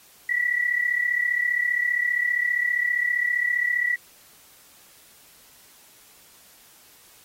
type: tone pair together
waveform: sine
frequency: 1940.4 / 1975.5 Hz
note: B6 / B6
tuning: -31 / 0 cents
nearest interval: unison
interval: 31 cents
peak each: -22 / -26 dBFS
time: 0.29-3.96 s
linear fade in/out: 5 ms
effects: white hiss -53 dBFS RMS until 7.24 s + AAC 48 kbps